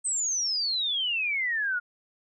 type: exponential sweep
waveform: sine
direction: down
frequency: 8372 to 1410 Hz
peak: -25 dBFS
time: 0.04-1.8 s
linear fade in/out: 20 ms
effects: none